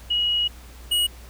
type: tone pair in turn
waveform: sine / square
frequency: 2902 / 2902 Hz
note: F#7 / F#7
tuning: -34 / -34 cents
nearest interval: unison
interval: 0 cents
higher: neither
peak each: -19 dBFS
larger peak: neither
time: 0.1-0.48 / 0.91-1.07 s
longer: first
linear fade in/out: 10 ms
effects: added 60 Hz sine -41 dBFS peak until 1.29 s + pink hiss -48 dBFS RMS until 1.29 s